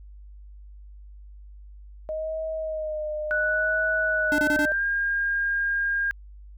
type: tone with vibrato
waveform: sine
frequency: 622.3 Hz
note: D#5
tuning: in tune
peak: -27 dBFS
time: 2.09-4.72 s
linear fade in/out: 0 ms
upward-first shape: sine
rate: 0.69 Hz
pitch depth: 41 cents each way
type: tone with pitch glide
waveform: sine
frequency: 1480 to 1614 Hz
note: F#6 to G#6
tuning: 0 to -50 cents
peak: -22 dBFS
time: 3.31-6.11 s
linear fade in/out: 0 ms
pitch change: +150 cents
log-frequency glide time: 4.33-4.84 s
type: tone bursts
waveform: square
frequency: 293.6 Hz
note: D4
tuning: in tune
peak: -24 dBFS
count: 4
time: 4.32-4.653 s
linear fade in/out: 0 ms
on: 63 ms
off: 27 ms
effects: added 50 Hz sine -42 dBFS peak until 6.57 s